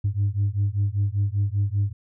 sine beating tone pair, 98.5 / 103.6 Hz, G2 / G#2, +9 / -4 cents, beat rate 5.1 Hz, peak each -22 dBFS, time 0.04-1.93 s, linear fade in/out 10 ms, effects tanh soft clip ceiling -16 dBFS

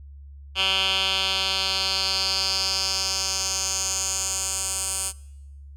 10% pulse tone with band-pass filter sweep, 191.2 Hz, G3, 43 cents flat, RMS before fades -25 dBFS, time 0.55-5.13 s, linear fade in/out 50 ms, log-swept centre 3100 to 8700 Hz, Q 3.6, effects noise-tail reverb RT60 1.0 s tail -23 dB re dry + added 70 Hz sine -40 dBFS peak until 5.76 s

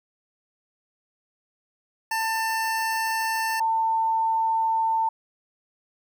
25% pulse / sine tone pair in turn, 893 / 896.5 Hz, A5 / A5, +25 / +32 cents, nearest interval unison, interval 7 cents, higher second, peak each -20 dBFS, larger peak neither, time 2.11-3.6 / 3.6-5.09 s, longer neither, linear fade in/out 5 ms, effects 10-bit

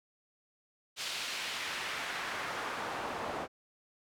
pink noise with band-pass filter sweep, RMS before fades -38 dBFS, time 0.96-3.48 s, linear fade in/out 50 ms, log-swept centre 3900 to 690 Hz, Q 0.98, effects none

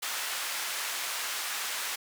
pink band-pass noise, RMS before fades -34 dBFS, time 0.02-1.96 s, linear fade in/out 10 ms, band 1200 to 16000 Hz, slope 12 dB/octave, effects none

